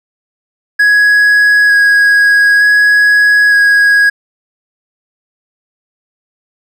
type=tone with vibrato; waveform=triangle; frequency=1661.2 Hz; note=G#6; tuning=in tune; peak=-3 dBFS; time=0.79-4.1 s; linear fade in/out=10 ms; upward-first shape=square; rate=0.55 Hz; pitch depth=9 cents each way; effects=none